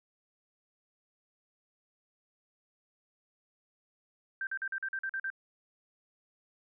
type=tone bursts; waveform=sine; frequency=1568 Hz; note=G6; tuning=in tune; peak=-32 dBFS; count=9; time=4.41-5.302 s; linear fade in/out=2 ms; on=60 ms; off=44 ms; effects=none

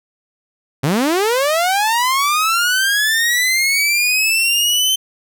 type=linear sweep; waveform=sawtooth; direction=up; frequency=124 to 3100 Hz; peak=-10 dBFS; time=0.83-4.96 s; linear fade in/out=10 ms; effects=none

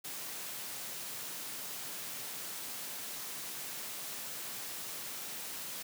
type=high-pass noise; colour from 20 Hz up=white; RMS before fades=-42 dBFS; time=0.04-5.83 s; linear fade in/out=10 ms; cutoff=110 Hz; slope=96 dB/octave; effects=none

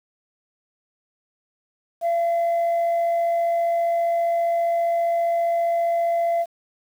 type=tone with amplitude modulation; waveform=sine; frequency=680 Hz; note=F5; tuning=46 cents flat; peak=-15 dBFS; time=2.01-6.46 s; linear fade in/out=50 ms; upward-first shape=sine; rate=55 Hz; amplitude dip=25%; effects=tanh soft clip ceiling -17 dBFS + 8-bit

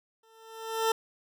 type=tone with exponential growth; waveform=20% pulse; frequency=447.5 Hz; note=A4; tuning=29 cents sharp; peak=-17 dBFS; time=0.23-0.92 s; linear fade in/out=5 ms; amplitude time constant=150 ms; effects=none

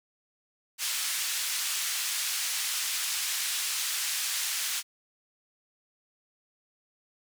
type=band-pass noise; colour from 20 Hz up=white; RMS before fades=-31 dBFS; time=0.78-4.83 s; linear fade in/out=50 ms; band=1700 to 9600 Hz; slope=12 dB/octave; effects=none

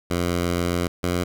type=tone pair in turn; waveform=10% pulse; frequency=87.31 / 88.48 Hz; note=F2 / F2; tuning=0 / +23 cents; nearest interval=unison; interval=23 cents; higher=second; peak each=-13 / -13 dBFS; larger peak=neither; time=0.1-0.88 / 1.03-1.24 s; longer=first; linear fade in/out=10 ms; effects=none

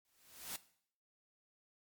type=noise with exponential growth; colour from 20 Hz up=white; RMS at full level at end=-41 dBFS; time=0.05-0.56 s; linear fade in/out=1 ms; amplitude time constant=110 ms; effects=noise-tail reverb RT60 0.6 s tail -17 dB re dry + MP3 96 kbps

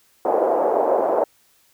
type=band-pass noise; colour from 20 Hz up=pink; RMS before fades=-19 dBFS; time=0.25-1.24 s; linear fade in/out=2 ms; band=440 to 760 Hz; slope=24 dB/octave; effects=white hiss -59 dBFS RMS until 1.73 s

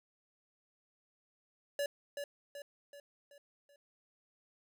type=tone with echo; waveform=square; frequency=571 Hz; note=D5; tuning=49 cents flat; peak=-33 dBFS; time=1.79-1.86 s; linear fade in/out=2 ms; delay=380 ms; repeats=5; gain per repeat=-6 dB; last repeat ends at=3.76 s; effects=none

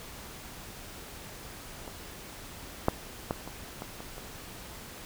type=clicks; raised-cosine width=1 ms; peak=-27 / -8 / -15 / -24 / -23 / -27 / -28 dBFS; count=7; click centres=1.878 / 2.884 / 3.309 / 3.476 / 3.821 / 4.005 / 4.181 s; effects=pink hiss -45 dBFS RMS until 5.05 s

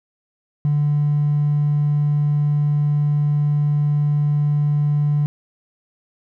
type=tone with hard clipping; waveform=triangle; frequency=147 Hz; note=D3; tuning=2 cents sharp; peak=-15 dBFS; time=0.65-5.26 s; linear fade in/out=0 ms; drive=3 dB; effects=none

